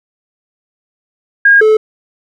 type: tone pair in turn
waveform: sine / triangle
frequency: 1627 / 433.4 Hz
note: G#6 / A4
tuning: -36 / -26 cents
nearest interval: octave + major seventh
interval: 2290 cents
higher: first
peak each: -3 dBFS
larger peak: neither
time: 1.45-1.61 / 1.61-1.77 s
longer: neither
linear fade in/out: 5 ms
effects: none